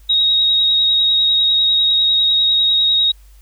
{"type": "tone with vibrato", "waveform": "sine", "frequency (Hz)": 3778, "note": "A#7", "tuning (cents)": 22, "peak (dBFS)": -11, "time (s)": [0.09, 3.12], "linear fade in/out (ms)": 10, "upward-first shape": "triangle", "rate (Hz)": 10, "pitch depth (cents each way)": 22, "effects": ["added 50 Hz sine -41 dBFS peak until 3.41 s", "white hiss -55 dBFS RMS until 3.41 s"]}